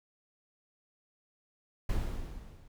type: noise with level ramp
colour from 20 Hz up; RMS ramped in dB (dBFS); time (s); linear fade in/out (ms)
brown; -29 to -54; 1.89-2.68; 5
effects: none